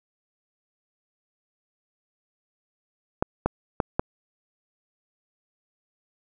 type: clicks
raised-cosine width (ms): 1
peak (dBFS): -7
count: 4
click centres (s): 3.225 / 3.46 / 3.802 / 3.995
effects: none